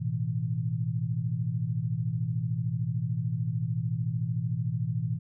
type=chord; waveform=sine; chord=A suspended second; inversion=none; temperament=equal with one note detuned; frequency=110 / 123.47 / 162.83 Hz; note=A2 / B2 / E3; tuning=0 / 0 / -21 cents; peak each=-32 / -30 / -32 dBFS; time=0-5.19 s; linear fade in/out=20 ms; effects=none